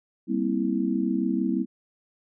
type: chord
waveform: sine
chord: C dominant seventh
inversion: second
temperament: just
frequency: 196.22 / 235.5 / 261.6 / 327 Hz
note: G3 / Bb3 / C4 / E4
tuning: +2 / +18 / 0 / -14 cents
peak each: -28 dBFS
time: 0.27-1.66 s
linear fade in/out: 50 ms
effects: none